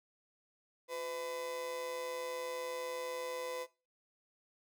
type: tone with amplitude modulation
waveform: 35% pulse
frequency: 504 Hz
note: B4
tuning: 35 cents sharp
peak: -34 dBFS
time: 0.88-3.67 s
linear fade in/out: 50 ms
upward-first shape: sine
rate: 148 Hz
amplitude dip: 55%
effects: noise-tail reverb RT60 0.3 s tail -19 dB re dry